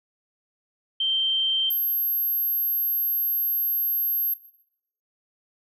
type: tone pair in turn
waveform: sine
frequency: 3135 / 12540 Hz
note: G7 / G9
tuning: -1 / -1 cents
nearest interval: 2 octaves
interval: 2400 cents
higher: second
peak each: -21 dBFS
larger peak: neither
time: 1-1.7 / 1.7-4.34 s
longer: second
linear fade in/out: 5 ms
effects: noise-tail reverb RT60 0.7 s tail -17 dB re dry